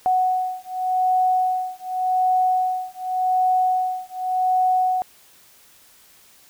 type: beating tone pair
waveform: sine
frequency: 740 / 740.87 Hz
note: F#5 / F#5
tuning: 0 / +2 cents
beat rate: 0.87 Hz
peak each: -21 dBFS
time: 0.06-5.02 s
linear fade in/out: 0 ms
effects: white hiss -52 dBFS RMS until 6.49 s

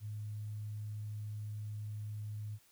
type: tone with sample-and-hold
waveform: sine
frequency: 105.8 Hz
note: G#2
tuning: 33 cents sharp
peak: -39 dBFS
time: 0-2.59 s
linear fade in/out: 50 ms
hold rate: 11025 Hz
effects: white hiss -67 dBFS RMS until 2.71 s

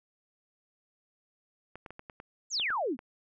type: clicks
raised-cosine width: 0.5 ms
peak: -29 dBFS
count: 9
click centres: 1.756 / 1.862 / 1.906 / 1.994 / 2.098 / 2.201 / 2.598 / 2.704 / 2.991 s
type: exponential sweep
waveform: sine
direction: down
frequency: 7459 to 214.5 Hz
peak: -28 dBFS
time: 2.5-2.97 s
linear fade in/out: 50 ms
effects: none

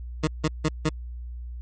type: tone bursts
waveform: 20% pulse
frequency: 155.56 Hz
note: D#3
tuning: in tune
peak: -15 dBFS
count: 4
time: 0.23-0.894 s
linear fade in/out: 10 ms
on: 46 ms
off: 160 ms
effects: added 60 Hz sine -33 dBFS peak until 1.61 s + MP3 32 kbps

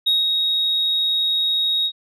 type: tone with ADSR envelope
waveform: sine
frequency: 3769 Hz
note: A#7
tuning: 18 cents sharp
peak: -12 dBFS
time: 0.06-1.92 s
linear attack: 14 ms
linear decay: 170 ms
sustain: -4 dB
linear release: 67 ms
effects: tanh soft clip ceiling -12 dBFS

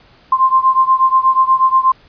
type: beating tone pair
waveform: sine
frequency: 1046.5 / 1054.8 Hz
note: C6 / C6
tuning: 0 / +14 cents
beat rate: 8.3 Hz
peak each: -11 / -13 dBFS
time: 0.32-1.92 s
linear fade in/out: 5 ms
effects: pink hiss -48 dBFS RMS until 2.08 s + resampled to 11025 Hz

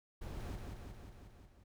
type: noise with echo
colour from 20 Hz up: brown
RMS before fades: -44 dBFS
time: 0.21-0.56 s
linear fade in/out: 10 ms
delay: 180 ms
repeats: 6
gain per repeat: -3 dB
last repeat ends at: 1.64 s
effects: none

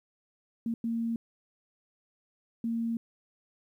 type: tone bursts at uneven times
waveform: sine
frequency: 230.2 Hz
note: A#3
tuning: 22 cents flat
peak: -28 dBFS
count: 3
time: 0.66-0.74 / 0.84-1.16 / 2.64-2.97 s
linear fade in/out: 2 ms
effects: 11-bit

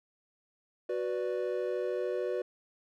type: chord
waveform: triangle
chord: B minor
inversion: second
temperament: equal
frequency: 370 / 493.9 / 587.3 Hz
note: F#4 / B4 / D5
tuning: 0 / 0 / 0 cents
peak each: -32 / -32 / -35 dBFS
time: 0.89-2.42 s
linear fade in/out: 5 ms
effects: none

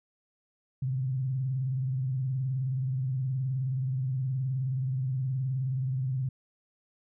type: tone with vibrato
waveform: sine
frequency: 130.81 Hz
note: C3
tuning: in tune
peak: -27 dBFS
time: 0.82-6.29 s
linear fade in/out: 5 ms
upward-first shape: triangle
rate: 19 Hz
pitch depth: 110 cents each way
effects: none

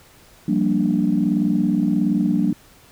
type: chord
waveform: sine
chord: G minor seventh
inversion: third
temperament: equal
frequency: 174.61 / 196 / 233.1 / 293.7 Hz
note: F3 / G3 / Bb3 / D4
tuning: 0 / 0 / 0 / 0 cents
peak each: -23 / -20 / -21 / -21 dBFS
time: 0.48-2.53 s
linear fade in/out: 5 ms
effects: tanh soft clip ceiling -7 dBFS + pink hiss -50 dBFS RMS until 2.91 s

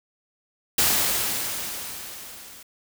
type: noise with level ramp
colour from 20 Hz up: white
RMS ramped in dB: -19 to -45 dBFS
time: 0.78-2.63 s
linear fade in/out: 5 ms
effects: none

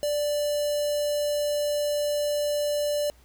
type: tone with notch filter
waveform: square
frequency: 587.3 Hz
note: D5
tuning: in tune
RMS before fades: -26 dBFS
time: 0.03-3.1 s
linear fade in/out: 0 ms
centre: 1900 Hz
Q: 1.1
effects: added 60 Hz sine -54 dBFS peak until 3.24 s + pink hiss -60 dBFS RMS until 3.24 s

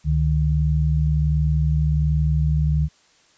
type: tone pair together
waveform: sine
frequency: 70.75 / 152.1 Hz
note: C#2 / D#3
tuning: +36 / -39 cents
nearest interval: octave + minor second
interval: 1325 cents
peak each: -19 dBFS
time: 0.04-2.89 s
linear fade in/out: 50 ms
effects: white hiss -57 dBFS RMS until 3.37 s + resampled to 16000 Hz

